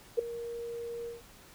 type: tone with ADSR envelope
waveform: sine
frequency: 469.3 Hz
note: A#4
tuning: 12 cents sharp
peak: -20 dBFS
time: 0.17-1.22 s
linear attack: 21 ms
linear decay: 6 ms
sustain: -16 dB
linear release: 150 ms
effects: pink hiss -55 dBFS RMS until 1.54 s